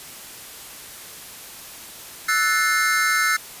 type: chord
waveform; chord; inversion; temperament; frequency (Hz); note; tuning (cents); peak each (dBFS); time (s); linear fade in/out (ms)
square; F# half-diminished seventh; third; equal with one note detuned; 1318.5 / 1480 / 1760 / 2116; E6 / F#6 / A6 / C7; 0 / 0 / 0 / +19; -24; 2.28-3.37; 10
effects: white hiss -39 dBFS RMS until 3.6 s + resampled to 32000 Hz